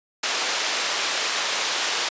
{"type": "band-pass noise", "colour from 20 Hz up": "white", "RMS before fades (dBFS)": -25, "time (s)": [0.23, 2.09], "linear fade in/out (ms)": 5, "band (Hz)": [490, 5200], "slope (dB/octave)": 12, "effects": ["resampled to 16000 Hz"]}